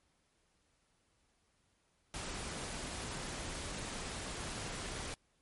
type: noise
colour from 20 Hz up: pink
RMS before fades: -42 dBFS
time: 2.14-5.14 s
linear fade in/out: 0 ms
effects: pink hiss -75 dBFS RMS until 5.41 s + MP3 48 kbps